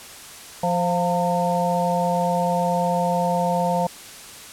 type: harmonic tone with a mistuned harmonic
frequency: 174.61 Hz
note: F3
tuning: in tune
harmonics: 1 / 3 / 4 / 5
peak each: -24 / -24 / -24 / -24 dBFS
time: 0.63-3.87 s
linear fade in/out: 5 ms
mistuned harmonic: 5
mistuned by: +62 cents
effects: white hiss -40 dBFS RMS until 4.52 s + low-pass 11000 Hz 12 dB/octave